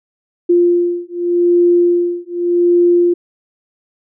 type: beating tone pair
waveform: sine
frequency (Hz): 348.7 / 349.55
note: F4 / F4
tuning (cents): -3 / +2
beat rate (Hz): 0.85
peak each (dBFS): -13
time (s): 0.49-3.14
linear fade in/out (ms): 10
effects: none